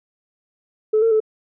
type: tone with pitch steps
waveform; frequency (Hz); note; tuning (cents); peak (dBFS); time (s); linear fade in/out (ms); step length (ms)
sine; 432.3 / 453.7 / 435; A4 / A#4 / A4; -31 / -47 / -20; -12; 0.93-1.203; 10; 91
effects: tanh soft clip ceiling -9 dBFS